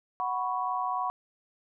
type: chord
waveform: sine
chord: F# suspended fourth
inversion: none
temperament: just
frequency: 740 / 986.7 / 1110 Hz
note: F#5 / B5 / C#6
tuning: 0 / -2 / +2 cents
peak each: -32 dBFS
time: 0.2-1.1 s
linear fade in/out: 0 ms
effects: none